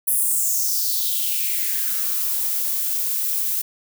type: noise with high-pass filter sweep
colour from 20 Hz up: violet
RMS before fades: -22 dBFS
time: 0.07-3.62 s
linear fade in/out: 10 ms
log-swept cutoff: 11000 to 220 Hz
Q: 3.8
effects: none